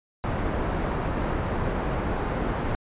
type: low-pass noise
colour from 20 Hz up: pink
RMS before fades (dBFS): -27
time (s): 0.24-2.75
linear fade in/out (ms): 0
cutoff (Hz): 1300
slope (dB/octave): 12
effects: resampled to 8000 Hz